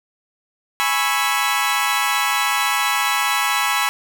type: chord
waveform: 20% pulse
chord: C# minor seventh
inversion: second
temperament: equal with one note detuned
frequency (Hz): 830.6 / 987.8 / 1102.3 / 1318.5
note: G#5 / B5 / C#6 / E6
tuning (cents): 0 / 0 / -10 / 0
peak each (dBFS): -18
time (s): 0.8-3.89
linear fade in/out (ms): 0
effects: none